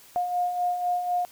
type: beating tone pair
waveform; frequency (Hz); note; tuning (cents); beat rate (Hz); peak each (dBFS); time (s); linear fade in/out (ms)
sine; 710 / 714; F5 / F5; +28 / +38; 4; -33 / -24; 0.16-1.25; 0
effects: white hiss -52 dBFS RMS until 1.31 s